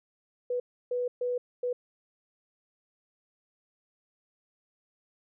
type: tone bursts at uneven times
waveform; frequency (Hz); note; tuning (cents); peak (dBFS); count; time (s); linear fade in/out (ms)
sine; 492.5; B4; -5; -27; 4; 0.5-0.6 / 0.91-1.08 / 1.21-1.38 / 1.63-1.73; 5
effects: none